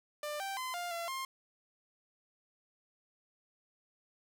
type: tone with pitch steps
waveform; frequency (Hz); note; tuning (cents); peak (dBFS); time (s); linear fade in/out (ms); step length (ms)
sawtooth; 595 / 782 / 1027 / 702 / 680 / 1061; D5 / G5 / C6 / F5 / F5 / C6; +22 / -4 / -33 / +9 / -46 / +24; -33; 0.23-1.25; 2; 170
effects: none